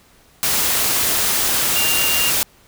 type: tone in noise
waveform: sine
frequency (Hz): 2794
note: F7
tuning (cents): 0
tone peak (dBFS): -20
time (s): 1.76-2.3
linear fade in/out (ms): 0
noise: white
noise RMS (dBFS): -18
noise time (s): 0.43-2.43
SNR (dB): -5
effects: pink hiss -52 dBFS RMS until 2.67 s